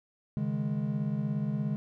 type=chord; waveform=triangle; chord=C# suspended second; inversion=none; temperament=equal; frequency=138.59 / 155.56 / 207.7 Hz; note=C#3 / D#3 / G#3; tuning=0 / 0 / 0 cents; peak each=-31 / -32 / -30 dBFS; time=0.37-1.76 s; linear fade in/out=0 ms; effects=none